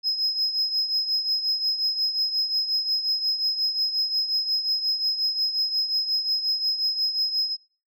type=tone with tremolo; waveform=sine; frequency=5110 Hz; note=D#8; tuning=45 cents sharp; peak=-17 dBFS; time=0.03-7.57 s; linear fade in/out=50 ms; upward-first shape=triangle; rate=5.6 Hz; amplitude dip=75%; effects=noise-tail reverb RT60 0.4 s tail -24 dB re dry + tanh soft clip ceiling -18 dBFS